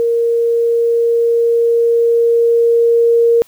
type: tone with level ramp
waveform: sine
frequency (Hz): 466.2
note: A#4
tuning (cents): 0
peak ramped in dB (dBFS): -11 to -7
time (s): 0-3.42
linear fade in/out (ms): 0
effects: white hiss -48 dBFS RMS until 3.47 s